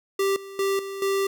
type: tone with level steps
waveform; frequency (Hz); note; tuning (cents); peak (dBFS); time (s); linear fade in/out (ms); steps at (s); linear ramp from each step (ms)
square; 392; G4; 0; -21 / -38 / -22 / -32 / -22; 0.19-1.27; 5; 0.36 / 0.59 / 0.79 / 1.02; 2
effects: none